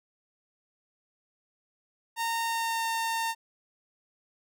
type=tone with pitch glide; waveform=sawtooth; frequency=919 to 910.5 Hz; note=A#5 to A#5; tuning=-25 to -41 cents; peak=-24 dBFS; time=2.16-3.35 s; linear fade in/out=50 ms; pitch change=-16 cents; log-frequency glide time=2.44-2.85 s; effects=none